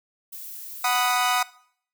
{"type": "noise", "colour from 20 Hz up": "violet", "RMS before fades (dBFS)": -38, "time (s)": [0.32, 1.12], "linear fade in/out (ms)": 10}
{"type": "chord", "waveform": "sawtooth", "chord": "B major", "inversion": "second", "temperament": "equal", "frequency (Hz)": [740, 987.8, 1244.5], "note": ["F#5", "B5", "D#6"], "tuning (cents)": [0, 0, 0], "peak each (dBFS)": [-20, -23, -21], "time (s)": [0.84, 1.43], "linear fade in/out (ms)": 5}
{"effects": ["noise-tail reverb RT60 0.6 s tail -20 dB re dry"]}